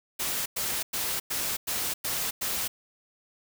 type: noise bursts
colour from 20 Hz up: white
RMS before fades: -30 dBFS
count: 7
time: 0.19-2.68 s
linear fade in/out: 10 ms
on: 270 ms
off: 100 ms
effects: none